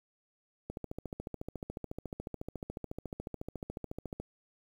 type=click train; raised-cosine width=2 ms; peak=-25 dBFS; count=50; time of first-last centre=0.7-4.2 s; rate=14 Hz; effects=9-bit